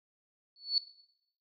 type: tone with exponential growth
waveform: sine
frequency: 4435 Hz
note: C#8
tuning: in tune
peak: -21 dBFS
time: 0.56-0.78 s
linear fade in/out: 1 ms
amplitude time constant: 46 ms
effects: noise-tail reverb RT60 0.8 s tail -18 dB re dry